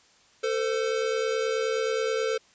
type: tone pair together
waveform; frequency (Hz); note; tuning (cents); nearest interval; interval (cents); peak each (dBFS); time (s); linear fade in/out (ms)
square; 446.6 / 516; A4 / C5; +26 / -24; minor third; 250; -27 / -30; 0.43-2.38; 10
effects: white hiss -59 dBFS RMS until 2.54 s + resampled to 16000 Hz